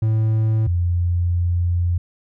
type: tone pair in turn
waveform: triangle / sine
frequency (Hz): 110 / 87.31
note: A2 / F2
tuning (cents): 0 / 0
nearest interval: major third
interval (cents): 400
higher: first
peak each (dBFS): -13 / -16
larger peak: first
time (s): 0.02-0.67 / 0.67-1.98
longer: second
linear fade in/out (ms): 5
effects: none